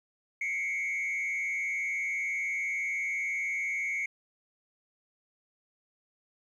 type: tone with frequency modulation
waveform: sine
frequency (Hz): 2193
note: C#7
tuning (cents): -19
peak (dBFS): -27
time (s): 0.41-4.06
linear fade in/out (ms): 5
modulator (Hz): 114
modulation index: 0.79
effects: tanh soft clip ceiling -28 dBFS + 11-bit